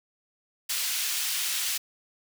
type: high-pass noise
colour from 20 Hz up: pink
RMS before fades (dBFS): -29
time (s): 0.69-1.78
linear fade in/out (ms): 10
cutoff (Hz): 2800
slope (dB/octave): 12
effects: none